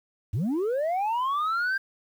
sine linear sweep, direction up, 83.1 to 1600 Hz, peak -21 dBFS, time 0.33-1.78 s, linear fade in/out 10 ms, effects tanh soft clip ceiling -23 dBFS + 9-bit

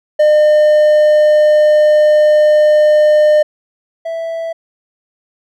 triangle tone pair in turn, 605 / 659.2 Hz, D#5 / E5, -49 / 0 cents, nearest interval minor second, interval 149 cents, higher second, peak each -4 / -16 dBFS, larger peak first, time 0.19-3.43 / 4.05-4.53 s, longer first, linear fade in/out 10 ms, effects none

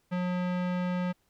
square tone with low-pass filter, 180 Hz, F#3, 47 cents flat, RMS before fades -30 dBFS, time 0.11-1.13 s, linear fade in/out 20 ms, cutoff 2400 Hz, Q 0.9, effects pink hiss -72 dBFS RMS until 1.29 s

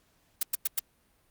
blue noise bursts, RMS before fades -26 dBFS, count 4, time 0.41-0.794 s, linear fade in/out 5 ms, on 21 ms, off 100 ms, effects pink hiss -68 dBFS RMS until 1.3 s + Opus 48 kbps

